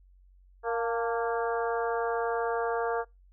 harmonic tone with a mistuned harmonic, 232.5 Hz, A#3, 4 cents flat, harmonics 2 / 3 / 4 / 5 / 6 / 7, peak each -29 / -33 / -35 / -37 / -39 / -40 dBFS, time 0.63-3.05 s, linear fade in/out 50 ms, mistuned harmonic 4, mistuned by -55 cents, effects noise-tail reverb RT60 0.2 s tail -23 dB re dry + added 46 Hz sine -55 dBFS peak until 3.32 s

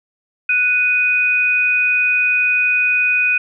sine tone pair together, 1477.1 / 2489 Hz, F#6 / D#7, -3 / 0 cents, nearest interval major sixth, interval 903 cents, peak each -21 / -13 dBFS, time 0.49-3.38 s, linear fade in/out 5 ms, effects none

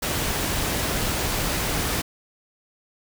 pink noise, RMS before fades -25 dBFS, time 0.02-2.02 s, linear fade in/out 10 ms, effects none

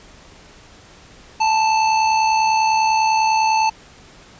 square tone with amplitude modulation, 880 Hz, A5, in tune, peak -13 dBFS, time 1.4-3.7 s, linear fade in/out 10 ms, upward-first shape sine, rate 70 Hz, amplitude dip 40%, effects pink hiss -45 dBFS RMS until 4.39 s + resampled to 16000 Hz

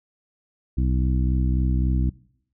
harmonic tone, 63.7 Hz, C2, 46 cents flat, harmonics 1 / 2 / 3 / 4 / 5, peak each -20 / -26 / -30 / -32 / -34 dBFS, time 0.77-2.1 s, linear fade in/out 10 ms, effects noise-tail reverb RT60 0.7 s tail -22 dB re dry

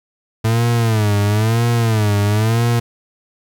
40% pulse tone with vibrato, 110 Hz, A2, in tune, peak -12 dBFS, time 0.44-2.8 s, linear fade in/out 10 ms, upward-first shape sine, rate 1 Hz, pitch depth 130 cents each way, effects 9-bit

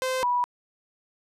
sawtooth / sine tone pair in turn, 517 / 977.8 Hz, C5 / B5, -21 / -18 cents, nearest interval major seventh, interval 1103 cents, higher second, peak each -21 dBFS, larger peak neither, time 0.02-0.23 / 0.23-0.44 s, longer neither, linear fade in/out 0 ms, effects low-pass 12000 Hz 12 dB/octave

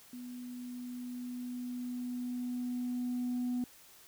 sine tone with level ramp, 246.9 Hz, B3, in tune, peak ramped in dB -42 to -29 dBFS, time 0.13-3.64 s, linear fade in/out 2 ms, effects tanh soft clip ceiling -29 dBFS + white hiss -58 dBFS RMS until 4.07 s

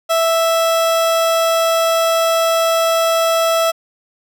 30% pulse tone, 659 Hz, E5, 1 cent flat, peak -10 dBFS, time 0.09-3.72 s, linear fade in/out 20 ms, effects none

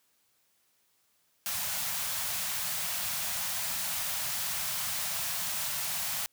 white band-stop noise, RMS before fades -33 dBFS, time 1.46-6.26 s, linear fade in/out 0 ms, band 210 to 590 Hz, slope 48 dB/octave, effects white hiss -71 dBFS RMS until 6.32 s + high-pass 60 Hz 12 dB/octave

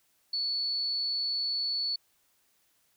sine tone, 4435 Hz, C#8, in tune, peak -28 dBFS, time 0.33-1.96 s, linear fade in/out 5 ms, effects white hiss -70 dBFS RMS until 2.96 s

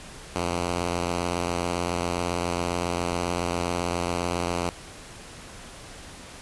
5% pulse tone with vibrato, 87.31 Hz, F2, in tune, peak -14 dBFS, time 0.36-4.69 s, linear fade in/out 0 ms, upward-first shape sine, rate 18 Hz, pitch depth 48 cents each way, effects pink hiss -43 dBFS RMS until 6.41 s + resampled to 24000 Hz

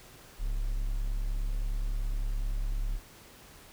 triangle tone, 34.88 Hz, C#1, 12 cents sharp, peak -26 dBFS, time 0.38-3 s, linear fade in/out 50 ms, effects pink hiss -53 dBFS RMS until 3.72 s

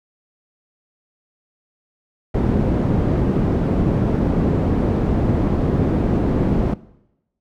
white low-pass noise, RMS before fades -18 dBFS, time 2.34-6.74 s, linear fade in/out 5 ms, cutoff 270 Hz, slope 12 dB/octave, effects noise-tail reverb RT60 0.9 s tail -20 dB re dry

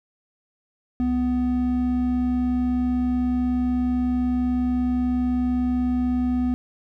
triangle tone pair together, 66.03 / 249.1 Hz, C2 / B3, +16 / +15 cents, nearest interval octave + major seventh, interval 2299 cents, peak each -27 / -18 dBFS, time 1-6.54 s, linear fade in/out 0 ms, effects none

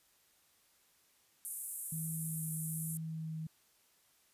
pink band-pass noise, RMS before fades -43 dBFS, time 1.45-2.97 s, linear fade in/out 0 ms, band 8600 to 13000 Hz, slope 48 dB/octave
sine tone with vibrato, 159.8 Hz, D#3, 47 cents sharp, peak -38 dBFS, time 1.92-3.47 s, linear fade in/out 5 ms, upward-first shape triangle, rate 1.2 Hz, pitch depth 13 cents each way
effects white hiss -70 dBFS RMS until 4.33 s + resampled to 32000 Hz

